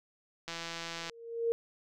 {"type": "click train", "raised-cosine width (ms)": 0.2, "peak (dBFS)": -22, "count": 104, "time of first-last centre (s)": [0.48, 1.097], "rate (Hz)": 167}
{"type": "tone with exponential growth", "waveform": "sine", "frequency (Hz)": 463.1, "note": "A#4", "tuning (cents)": -11, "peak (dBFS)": -24, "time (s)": [0.96, 1.52], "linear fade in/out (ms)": 0, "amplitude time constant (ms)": 120}
{"effects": []}